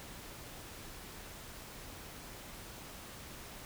silence, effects pink hiss -49 dBFS RMS until 3.65 s

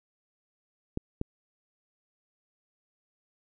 clicks, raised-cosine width 3 ms, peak -17 dBFS, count 2, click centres 0.974 / 1.214 s, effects none

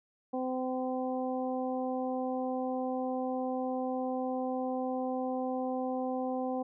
harmonic tone, 256.7 Hz, C4, 33 cents flat, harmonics 1 / 2 / 3 / 4, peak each -34 / -35 / -37 / -46 dBFS, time 0.33-6.63 s, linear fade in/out 10 ms, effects none

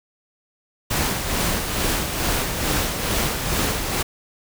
pink noise with tremolo, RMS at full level -21 dBFS, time 0.9-4.03 s, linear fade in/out 10 ms, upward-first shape sine, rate 2.3 Hz, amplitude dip 45%, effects none

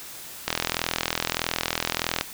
click train, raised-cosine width 0.2 ms, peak -5 dBFS, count 73, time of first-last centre 0.48-2.211 s, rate 41.6 Hz, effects white hiss -40 dBFS RMS until 2.33 s

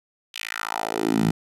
10% pulse tone with high-pass filter sweep, 55 Hz, A1, in tune, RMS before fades -25 dBFS, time 0.34-1.31 s, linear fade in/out 5 ms, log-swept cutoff 3100 to 150 Hz, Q 2.8, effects resampled to 32000 Hz

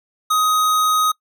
square tone, 1255 Hz, D#6, 15 cents sharp, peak -15 dBFS, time 0.3-1.12 s, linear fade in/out 10 ms, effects noise-tail reverb RT60 0.1 s tail -24 dB re dry

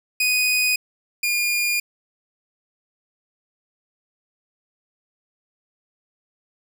sawtooth tone pair in turn, 2489 / 2422 Hz, D#7 / D#7, 0 / -47 cents, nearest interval unison, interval 47 cents, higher first, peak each -14 / -16 dBFS, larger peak first, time 0.2-0.76 / 1.23-1.8 s, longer second, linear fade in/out 5 ms, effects none

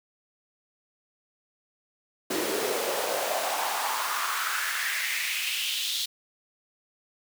pink noise with high-pass filter sweep, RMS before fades -29 dBFS, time 2.3-6.06 s, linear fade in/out 10 ms, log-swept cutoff 330 to 3800 Hz, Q 3.4, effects none

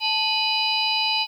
sine tone cluster, 872 / 2485 / 2968 / 4003 / 4881 Hz, A5 / D#7 / F#7 / B7 / D#8, -16 / -3 / +5 / +23 / -34 cents, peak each -26 dBFS, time 0-1.27 s, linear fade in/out 50 ms, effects tanh soft clip ceiling -8 dBFS + 9-bit

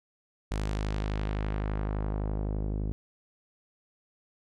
sawtooth tone with low-pass filter sweep, 51.8 Hz, G#1, 4 cents flat, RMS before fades -31 dBFS, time 0.51-2.92 s, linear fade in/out 0 ms, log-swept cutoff 9300 to 340 Hz, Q 0.86, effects none

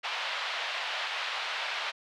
white band-pass noise, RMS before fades -34 dBFS, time 0.03-1.92 s, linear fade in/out 20 ms, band 640 to 3600 Hz, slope 24 dB/octave, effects none

